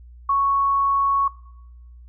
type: tone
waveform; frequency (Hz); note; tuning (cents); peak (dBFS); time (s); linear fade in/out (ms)
sine; 1108.7; C#6; 0; -16; 0.29-1.28; 5
effects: noise-tail reverb RT60 0.9 s tail -21 dB re dry + added 60 Hz sine -41 dBFS peak until 2.08 s